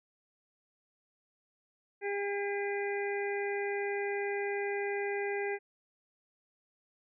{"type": "harmonic tone", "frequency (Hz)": 403.4, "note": "G4", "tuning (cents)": 50, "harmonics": [1, 2, 4, 5, 6], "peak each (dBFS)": [-33, -40, -42, -40, -44], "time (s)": [2.01, 5.59], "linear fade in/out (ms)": 50, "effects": []}